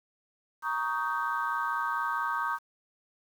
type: chord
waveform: sine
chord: Eb dominant seventh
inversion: second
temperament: just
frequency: 933.4 / 1120.1 / 1244.5 / 1555.6 Hz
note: Bb5 / Db6 / Eb6 / G6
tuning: +2 / +18 / 0 / -14 cents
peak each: -33 dBFS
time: 0.62-2.59 s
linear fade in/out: 50 ms
effects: tanh soft clip ceiling -18 dBFS + 9-bit